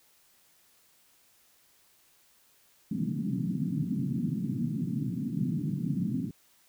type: band-pass noise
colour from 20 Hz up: pink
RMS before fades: -31 dBFS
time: 2.91-6.31 s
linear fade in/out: 5 ms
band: 130 to 280 Hz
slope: 48 dB/octave
effects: white hiss -64 dBFS RMS until 6.68 s